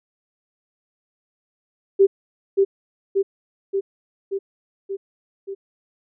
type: tone with echo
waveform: sine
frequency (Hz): 392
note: G4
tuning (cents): 0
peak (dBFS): -9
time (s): 1.99-2.07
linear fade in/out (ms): 20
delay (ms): 580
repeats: 6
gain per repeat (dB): -3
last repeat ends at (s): 5.55
effects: none